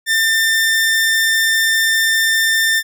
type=tone; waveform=sawtooth; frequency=1795 Hz; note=A6; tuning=34 cents sharp; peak=-9 dBFS; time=0.06-2.83 s; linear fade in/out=50 ms; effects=none